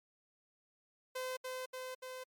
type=tone with echo; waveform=sawtooth; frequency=513 Hz; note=C5; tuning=34 cents flat; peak=-34 dBFS; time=1.15-1.37 s; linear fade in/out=10 ms; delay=290 ms; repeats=3; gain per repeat=-2 dB; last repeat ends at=2.24 s; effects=MP3 96 kbps